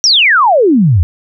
sine exponential sweep, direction down, 5900 to 76.6 Hz, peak -5 dBFS, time 0.04-1.03 s, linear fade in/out 0 ms, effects none

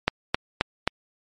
click train, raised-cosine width 0.3 ms, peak -3 dBFS, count 4, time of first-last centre 0.08-0.876 s, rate 3.77 Hz, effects MP3 48 kbps

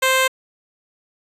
10% pulse tone, 523.3 Hz, C5, in tune, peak -6 dBFS, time 0.02-0.28 s, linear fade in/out 10 ms, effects resampled to 32000 Hz

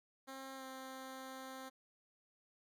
10% pulse tone with pitch glide, 267 to 263 Hz, C4 to C4, +35 to +9 cents, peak -39 dBFS, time 0.27-1.7 s, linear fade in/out 20 ms, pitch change -26 cents, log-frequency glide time 0.56-0.64 s, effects none

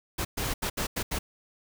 pink noise bursts at uneven times, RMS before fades -30 dBFS, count 6, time 0.18-0.25 / 0.37-0.54 / 0.62-0.7 / 0.77-0.87 / 0.96-1.03 / 1.11-1.19 s, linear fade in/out 10 ms, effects none

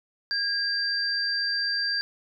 sine tone pair together, 1630 / 4704 Hz, G#6 / D8, -33 / +2 cents, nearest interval octave + tritone, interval 1835 cents, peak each -28 / -26 dBFS, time 0.31-2.01 s, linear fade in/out 0 ms, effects none

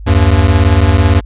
square beating tone pair, 78 / 96 Hz, D#2 / G2, +5 / -36 cents, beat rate 18 Hz, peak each -10 dBFS, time 0.06-1.21 s, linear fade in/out 20 ms, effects added 50 Hz sine -25 dBFS peak until 1.25 s + resampled to 8000 Hz

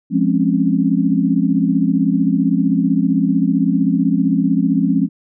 sine chord, Db major seventh, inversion first, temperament equal, 174.61 / 207.7 / 261.6 / 277.2 Hz, F3 / Ab3 / C4 / Db4, 0 / 0 / 0 / 0 cents, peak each -18 dBFS, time 0.1-5.09 s, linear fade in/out 50 ms, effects none

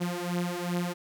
sawtooth beating tone pair, 174.61 / 177.21 Hz, F3 / F3, 0 / +26 cents, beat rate 2.6 Hz, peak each -28 / -28 dBFS, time 0-0.94 s, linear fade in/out 20 ms, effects none

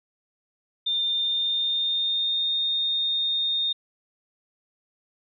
sine tone with pitch glide, 3607 to 3670 Hz, A7 to A#7, +42 to -28 cents, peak -22 dBFS, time 0.86-3.73 s, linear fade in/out 10 ms, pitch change +30 cents, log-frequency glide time 1.06-2.54 s, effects none

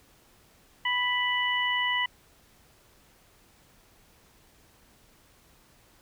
harmonic tone, 988 Hz, B5, in tune, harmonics 1 / 2 / 3, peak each -30 / -27 / -30 dBFS, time 0.85-2.06 s, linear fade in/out 5 ms, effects pink hiss -60 dBFS RMS until 6.01 s

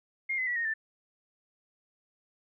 sine tone with pitch steps, 2129 / 2034 / 1943.3 / 1856.6 / 1773.8 Hz, C7 / C7 / B6 / A#6 / A6, +30 / -50 / -28 / -7 / +14 cents, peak -28 dBFS, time 0.29-0.74 s, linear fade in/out 10 ms, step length 90 ms, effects none

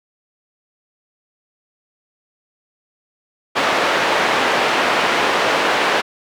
pink band-pass noise, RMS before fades -17 dBFS, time 3.55-6.02 s, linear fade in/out 20 ms, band 470 to 2800 Hz, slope 12 dB/octave, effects none

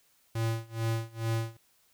square tone with tremolo, 113.5 Hz, A#2, 46 cents flat, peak -27 dBFS, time 0.35-1.57 s, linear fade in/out 5 ms, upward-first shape sine, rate 2.3 Hz, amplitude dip 95%, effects white hiss -67 dBFS RMS until 1.93 s

